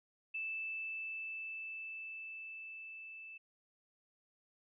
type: tone with level ramp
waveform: sine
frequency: 2637 Hz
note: E7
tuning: in tune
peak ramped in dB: -37 to -48 dBFS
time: 0.34-3.38 s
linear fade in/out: 10 ms
effects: none